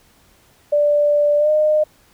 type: tone with pitch glide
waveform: sine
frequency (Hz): 587.3 to 611.2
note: D5 to D#5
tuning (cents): 0 to -31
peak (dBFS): -12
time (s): 0.72-1.84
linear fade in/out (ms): 10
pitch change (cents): +69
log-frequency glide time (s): 1.38-1.5
effects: pink hiss -54 dBFS RMS until 2.13 s